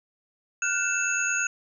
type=tone cluster; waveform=sine; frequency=1421 / 1510 / 2642 / 6660 Hz; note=F6 / F#6 / E7 / G#8; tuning=+30 / +35 / +3 / +4 cents; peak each=-29 dBFS; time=0.62-1.47 s; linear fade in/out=2 ms; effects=none